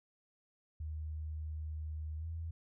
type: tone with pitch glide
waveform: sine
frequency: 77.5 to 82.01 Hz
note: D#2 to E2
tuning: -6 to -8 cents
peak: -38 dBFS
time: 0.8-2.51 s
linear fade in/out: 5 ms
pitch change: +98 cents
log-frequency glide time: 2.18-2.26 s
effects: none